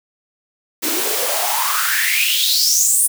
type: noise with high-pass filter sweep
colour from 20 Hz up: white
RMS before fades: -17 dBFS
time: 0.82-3.08 s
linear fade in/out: 20 ms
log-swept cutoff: 270 to 10000 Hz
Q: 6.9
effects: none